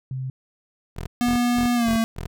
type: tone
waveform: sine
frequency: 130.81 Hz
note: C3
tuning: in tune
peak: -26 dBFS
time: 0.11-0.3 s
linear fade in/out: 2 ms
type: tone bursts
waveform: 15% pulse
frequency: 41.96 Hz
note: E1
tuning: 31 cents sharp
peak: -23 dBFS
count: 5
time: 0.96-2.27 s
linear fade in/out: 10 ms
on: 110 ms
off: 190 ms
type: tone with pitch glide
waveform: square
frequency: 242.3 to 226.1 Hz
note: B3 to A3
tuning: -33 to +47 cents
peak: -19 dBFS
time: 1.21-2.04 s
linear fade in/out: 0 ms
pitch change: -120 cents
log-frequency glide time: 1.75-1.9 s
effects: none